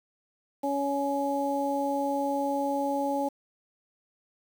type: harmonic tone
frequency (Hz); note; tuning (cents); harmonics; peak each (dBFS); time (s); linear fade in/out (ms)
280; C#4; +18; 1 / 2 / 3; -30 / -30 / -30; 0.63-3.29; 10
effects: 8-bit